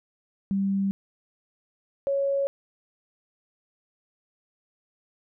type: tone pair in turn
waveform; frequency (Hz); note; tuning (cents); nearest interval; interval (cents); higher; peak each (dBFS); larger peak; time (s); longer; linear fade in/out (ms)
sine; 196 / 554.4; G3 / C#5; 0 / 0; octave + tritone; 1800; second; -22; neither; 0.51-0.91 / 2.07-2.47; neither; 0
effects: none